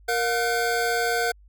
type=tone cluster; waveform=square; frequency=467 / 714 / 1519 Hz; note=A#4 / F5 / F#6; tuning=+3 / +38 / +45 cents; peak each=-27 dBFS; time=0.08-1.32 s; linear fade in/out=10 ms; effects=added 50 Hz sine -49 dBFS peak until 1.48 s